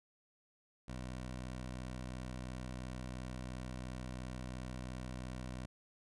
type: tone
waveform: 15% pulse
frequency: 62.9 Hz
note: B1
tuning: 32 cents sharp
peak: -36 dBFS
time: 0.88-5.66 s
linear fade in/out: 5 ms
effects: resampled to 24000 Hz